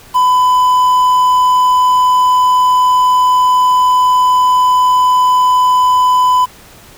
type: tone with quantisation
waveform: triangle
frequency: 1003 Hz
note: B5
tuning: 26 cents sharp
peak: -5 dBFS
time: 0.14-6.46 s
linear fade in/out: 20 ms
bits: 5
effects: pink hiss -39 dBFS RMS until 6.97 s